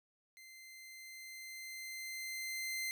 sawtooth tone with level ramp, 2078 Hz, C7, 12 cents flat, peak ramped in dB -51 to -33 dBFS, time 0.37-2.91 s, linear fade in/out 0 ms, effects none

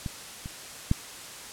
clicks, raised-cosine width 5 ms, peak -19 / -24 / -9 dBFS, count 3, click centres 0.062 / 0.459 / 0.914 s, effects white hiss -42 dBFS RMS until 1.52 s + low-pass 10000 Hz 12 dB/octave

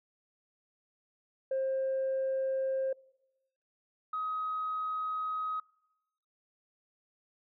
sine tone pair in turn, 531 / 1262.9 Hz, C5 / D#6, +25 / +25 cents, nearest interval octave + minor third, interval 1500 cents, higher second, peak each -27 / -31 dBFS, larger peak first, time 1.51-2.93 / 4.13-5.6 s, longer second, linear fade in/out 5 ms, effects noise-tail reverb RT60 1.0 s tail -25 dB re dry + tanh soft clip ceiling -26 dBFS

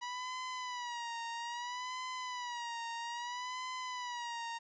sawtooth tone with vibrato, 972 Hz, B5, 28 cents flat, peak -35 dBFS, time 0.01-4.59 s, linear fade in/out 20 ms, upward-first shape sine, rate 0.61 Hz, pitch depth 81 cents each way, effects resampled to 16000 Hz + 12-bit

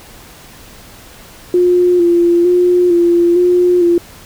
sine tone with vibrato, 350.6 Hz, F4, 7 cents sharp, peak -7 dBFS, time 1.54-3.98 s, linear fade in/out 2 ms, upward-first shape square, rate 1.1 Hz, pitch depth 30 cents each way, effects pink hiss -38 dBFS RMS until 4.25 s

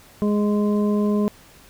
harmonic tone, 207.7 Hz, G#3, in tune, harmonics 1 / 2 / 3 / 5, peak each -18 / -24 / -31 / -34 dBFS, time 0.22-1.28 s, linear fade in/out 0 ms, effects pink hiss -49 dBFS RMS until 1.69 s

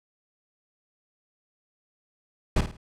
brown noise with echo, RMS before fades -20 dBFS, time 2.56-2.61 s, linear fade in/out 5 ms, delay 53 ms, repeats 3, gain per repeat -9 dB, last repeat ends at 2.769 s, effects low-pass 9000 Hz 12 dB/octave

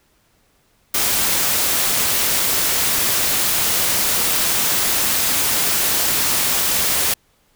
white noise, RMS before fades -18 dBFS, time 0.94-7.14 s, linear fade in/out 5 ms, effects pink hiss -60 dBFS RMS until 7.55 s

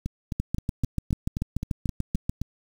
two click trains, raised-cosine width 5 ms, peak -13 / -16 dBFS, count 14 / 10, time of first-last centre 0.4-2.295 / 0.06-2.416 s, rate 6.86 / 3.82 Hz, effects 7-bit

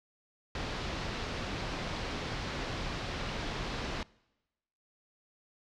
pink low-pass noise, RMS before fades -37 dBFS, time 0.55-4.03 s, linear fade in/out 2 ms, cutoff 5000 Hz, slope 24 dB/octave, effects noise-tail reverb RT60 1.0 s tail -24 dB re dry

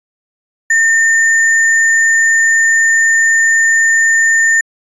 sine tone with sample-and-hold, 1812 Hz, A#6, 50 cents flat, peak -7 dBFS, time 0.7-4.61 s, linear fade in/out 5 ms, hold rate 8820 Hz, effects resampled to 22050 Hz

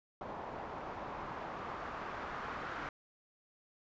white noise with low-pass filter sweep, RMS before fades -43 dBFS, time 0.21-2.89 s, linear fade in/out 2 ms, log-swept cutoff 840 to 1400 Hz, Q 1.6, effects resampled to 16000 Hz

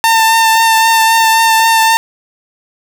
sawtooth tone with vibrato, 899 Hz, A5, 37 cents sharp, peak -3 dBFS, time 0.04-1.97 s, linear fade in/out 0 ms, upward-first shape triangle, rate 3.8 Hz, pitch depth 21 cents each way, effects none

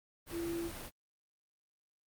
sine tone in noise, 338.1 Hz, E4, 44 cents sharp, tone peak -35 dBFS, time 0.31-0.71 s, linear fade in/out 50 ms, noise pink, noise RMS -45 dBFS, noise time 0.26-0.91 s, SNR +7 dB, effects Opus 32 kbps

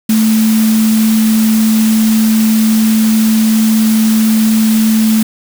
sine tone in noise, 220 Hz, A3, in tune, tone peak -7 dBFS, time 0.09-5.23 s, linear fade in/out 5 ms, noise white, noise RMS -21 dBFS, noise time 0.09-5.23 s, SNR +11 dB, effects none

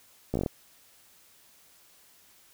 slowing click train, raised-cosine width 2 ms, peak -15 dBFS, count 7, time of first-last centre 0.34-0.462 s, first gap 15 ms, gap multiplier 1.12, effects white hiss -59 dBFS RMS until 2.53 s

